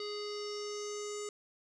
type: tone with low-pass filter sweep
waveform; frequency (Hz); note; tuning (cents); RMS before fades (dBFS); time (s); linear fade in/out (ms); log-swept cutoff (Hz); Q
square; 415.5; G#4; +1; -40; 0-1.29; 2; 4400 to 7400; 5.9
effects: none